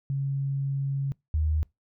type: tone pair in turn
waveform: sine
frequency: 137.8 / 77.34 Hz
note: C#3 / D#2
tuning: -10 / -10 cents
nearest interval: minor seventh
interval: 1000 cents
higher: first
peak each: -25 / -22 dBFS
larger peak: second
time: 0.1-1.12 / 1.34-1.63 s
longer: first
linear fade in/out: 0 ms
effects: noise-tail reverb RT60 0.2 s tail -25 dB re dry